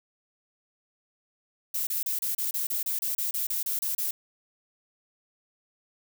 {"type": "noise bursts", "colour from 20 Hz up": "violet", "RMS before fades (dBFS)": -29, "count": 15, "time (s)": [1.74, 4.11], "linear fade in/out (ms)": 5, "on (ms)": 130, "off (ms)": 30, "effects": []}